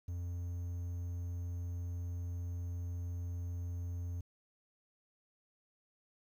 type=tone; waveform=triangle; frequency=87.31 Hz; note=F2; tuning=in tune; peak=-35 dBFS; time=0.08-4.21 s; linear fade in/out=5 ms; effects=11-bit